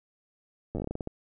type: slowing click train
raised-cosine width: 2 ms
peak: -20 dBFS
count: 12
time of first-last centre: 0.75-1.074 s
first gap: 9 ms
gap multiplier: 1.22
effects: none